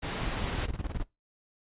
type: noise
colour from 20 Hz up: pink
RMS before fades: -34 dBFS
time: 0.02-0.67 s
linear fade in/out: 20 ms
type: noise with tremolo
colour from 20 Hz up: brown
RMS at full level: -32 dBFS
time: 0.21-1.04 s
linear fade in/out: 5 ms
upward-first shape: square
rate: 19 Hz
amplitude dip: 80%
effects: noise-tail reverb RT60 0.2 s tail -21 dB re dry + resampled to 8000 Hz